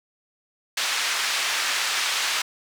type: band-pass noise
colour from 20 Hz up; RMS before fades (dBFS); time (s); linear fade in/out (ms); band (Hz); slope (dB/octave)
pink; -25; 0.77-2.42; 5; 1500 to 6400; 12
effects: none